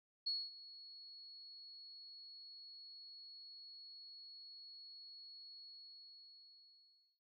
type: tone with ADSR envelope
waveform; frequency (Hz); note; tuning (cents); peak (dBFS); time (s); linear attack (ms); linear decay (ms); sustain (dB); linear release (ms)
sine; 4353; C#8; -32; -35; 0.26-7.2; 12; 230; -18; 1600
effects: none